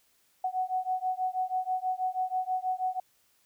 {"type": "beating tone pair", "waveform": "sine", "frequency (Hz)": [740, 746.2], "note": ["F#5", "F#5"], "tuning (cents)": [0, 14], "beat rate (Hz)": 6.2, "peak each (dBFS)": -31, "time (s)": [0.44, 3], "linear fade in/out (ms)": 5, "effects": ["white hiss -68 dBFS RMS until 3.45 s"]}